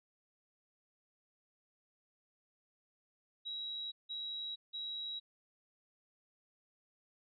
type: tone bursts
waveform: sine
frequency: 3863 Hz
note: B7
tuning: 39 cents flat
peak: -39 dBFS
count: 3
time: 3.45-5.2 s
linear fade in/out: 20 ms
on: 470 ms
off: 170 ms
effects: none